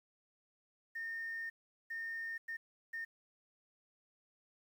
sine tone bursts at uneven times, 1826 Hz, A#6, 36 cents flat, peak -38 dBFS, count 4, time 0.95-1.5 / 1.9-2.38 / 2.48-2.57 / 2.93-3.05 s, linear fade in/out 10 ms, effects tanh soft clip ceiling -35 dBFS + 11-bit

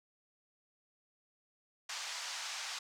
white band-pass noise, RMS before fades -42 dBFS, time 1.89-2.79 s, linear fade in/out 5 ms, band 760 to 6500 Hz, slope 24 dB/octave, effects none

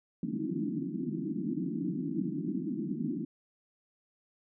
white band-pass noise, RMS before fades -34 dBFS, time 0.23-3.25 s, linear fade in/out 2 ms, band 150 to 340 Hz, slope 96 dB/octave, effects none

